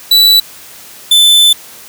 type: tone pair in turn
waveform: 45% pulse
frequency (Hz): 3951 / 3520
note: B7 / A7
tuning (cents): 0 / 0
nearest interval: major second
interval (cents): 200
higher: first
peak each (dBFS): -4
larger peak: neither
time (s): 0.11-0.4 / 1.11-1.53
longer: second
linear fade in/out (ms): 5
effects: white hiss -34 dBFS RMS until 1.88 s + high-pass 60 Hz 12 dB/octave